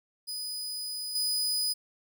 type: tone with level steps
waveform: sawtooth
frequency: 4978 Hz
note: D#8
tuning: in tune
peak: -31 / -24 dBFS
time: 0.27-1.74 s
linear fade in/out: 20 ms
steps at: 1.15 s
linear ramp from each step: 5 ms
effects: none